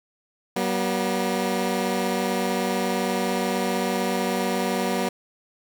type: tone pair together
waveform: 15% pulse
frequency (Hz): 189.5 / 240.7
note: F#3 / B3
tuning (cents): +42 / -44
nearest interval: major third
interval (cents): 414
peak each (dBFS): -19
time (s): 0.56-5.09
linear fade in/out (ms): 5
effects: none